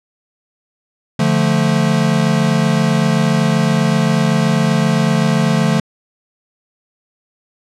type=chord; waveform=square; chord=D minor; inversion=none; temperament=equal; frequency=146.83 / 174.61 / 220 Hz; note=D3 / F3 / A3; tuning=0 / 0 / 0 cents; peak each=-17 dBFS; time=1.19-5.8 s; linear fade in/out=5 ms; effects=low-pass 8000 Hz 12 dB/octave